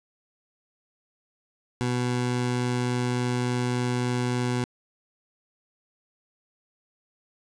20% pulse tone, 123.47 Hz, B2, in tune, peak -19 dBFS, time 1.81-4.64 s, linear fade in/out 0 ms, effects resampled to 22050 Hz + 8-bit

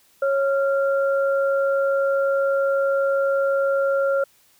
sine tone pair together, 549.6 / 1384 Hz, C#5 / F6, -15 / -16 cents, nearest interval octave + major third, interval 1599 cents, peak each -18 / -26 dBFS, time 0.22-4.24 s, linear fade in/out 5 ms, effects white hiss -58 dBFS RMS until 4.59 s

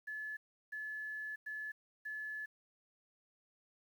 sine tone bursts at uneven times, 1720 Hz, A6, 40 cents flat, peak -40 dBFS, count 4, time 0.07-0.37 / 0.72-1.36 / 1.46-1.72 / 2.05-2.46 s, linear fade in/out 10 ms, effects 11-bit

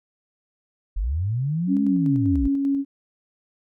sine linear two-way sweep, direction up then down, 39 to 213.9 to 46.97 Hz, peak -21 dBFS, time 0.96-2.48 s, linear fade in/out 10 ms, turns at 1.83 s
sine tone with tremolo, 277.2 Hz, C#4, in tune, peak -18 dBFS, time 1.67-2.85 s, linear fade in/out 50 ms, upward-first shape square, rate 5.1 Hz, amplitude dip 25%
effects none

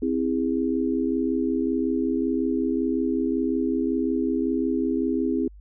sine chord, C augmented, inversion none, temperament just, 261.6 / 327 / 408.8 Hz, C4 / E4 / G#4, 0 / -14 / -27 cents, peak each -24 / -26 / -28 dBFS, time 0.02-5.48 s, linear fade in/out 5 ms, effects added 50 Hz sine -43 dBFS peak until 5.6 s

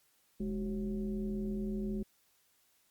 sine tone with frequency modulation, 207.7 Hz, G#3, in tune, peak -33 dBFS, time 0.4-2.03 s, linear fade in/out 5 ms, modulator 167 Hz, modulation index 0.85, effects white hiss -71 dBFS RMS until 2.9 s + Opus 48 kbps

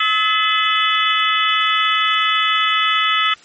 harmonic tone with a mistuned harmonic, 430.1 Hz, A4, 39 cents flat, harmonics 3 / 4 / 5 / 6 / 7 / 8, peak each -17 / -26 / -21 / -24 / -21 / -22 dBFS, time 0-3.34 s, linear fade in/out 5 ms, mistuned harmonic 5, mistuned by -99 cents, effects white hiss -46 dBFS RMS until 3.44 s + MP3 32 kbps

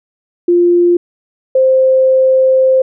sine tone pair in turn, 349.2 / 523.2 Hz, F4 / C5, 0 / 0 cents, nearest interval perfect fifth, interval 700 cents, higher second, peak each -6 dBFS, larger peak neither, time 0.48-0.97 / 1.55-2.82 s, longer second, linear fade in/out 5 ms, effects none

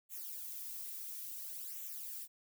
violet noise with flanger, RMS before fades -45 dBFS, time 0.09-2.28 s, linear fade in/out 50 ms, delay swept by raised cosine 0.2 to 2.8 ms, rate 0.58 Hz, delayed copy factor -0.7, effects none

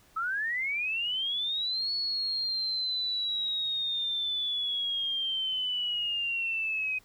sine linear two-way sweep, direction up then down, 1275 to 4402 to 2509 Hz, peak -28 dBFS, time 0.16-6.99 s, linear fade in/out 10 ms, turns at 1.92 s, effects pink hiss -61 dBFS RMS until 7.04 s

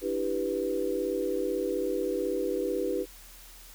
sine chord, E minor seventh, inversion third, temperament equal, 293.7 / 329.6 / 392 / 493.9 Hz, D4 / E4 / G4 / B4, 0 / 0 / 0 / 0 cents, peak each -36 / -34 / -31 / -31 dBFS, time 0.01-3.06 s, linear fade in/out 50 ms, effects added 40 Hz sine -51 dBFS peak until 3.74 s + white hiss -51 dBFS RMS until 3.74 s

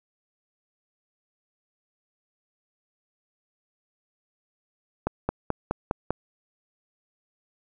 accelerating click train, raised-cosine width 1 ms, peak -10 dBFS, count 6, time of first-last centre 5.07-6.106 s, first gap 220 ms, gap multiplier 0.97, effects none

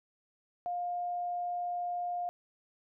sine tone, 707 Hz, F5, 21 cents sharp, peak -32 dBFS, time 0.66-2.29 s, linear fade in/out 0 ms, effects none

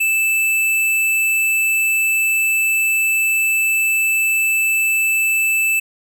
square tone, 2637 Hz, E7, in tune, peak -15 dBFS, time 0-5.8 s, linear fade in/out 10 ms, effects none

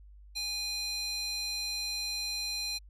square tone with high-pass filter, 820 Hz, G#5, 22 cents flat, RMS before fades -35 dBFS, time 0.35-2.79 s, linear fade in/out 20 ms, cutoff 3600 Hz, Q 5, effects added 50 Hz sine -50 dBFS peak until 2.89 s + resampled to 32000 Hz

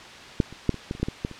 clicks, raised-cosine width 3 ms, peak -6 / -27 / -6 / -23 / -15 / -26 / -27 / -10 / -15 / -13 / -26 dBFS, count 11, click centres 0.402 / 0.526 / 0.693 / 0.743 / 0.911 / 0.951 / 0.999 / 1.03 / 1.085 / 1.249 / 1.313 s, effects white hiss -42 dBFS RMS until 1.39 s + low-pass 4000 Hz 12 dB/octave

